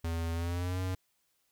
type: tone with pitch glide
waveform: square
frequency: 83 to 92.63 Hz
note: E2 to F#2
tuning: +12 to +2 cents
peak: -32 dBFS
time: 0.04-0.95 s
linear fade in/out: 5 ms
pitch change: +190 cents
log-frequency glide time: 0.33-0.8 s
effects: white hiss -75 dBFS RMS until 1.51 s